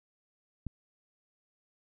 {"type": "click", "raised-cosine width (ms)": 5, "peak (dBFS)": -24, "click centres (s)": 0.667, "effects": []}